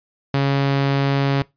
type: tone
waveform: sawtooth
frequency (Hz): 138.59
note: C#3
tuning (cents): 0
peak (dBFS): -12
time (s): 0.34-1.42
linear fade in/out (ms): 2
effects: noise-tail reverb RT60 0.2 s tail -21 dB re dry + resampled to 11025 Hz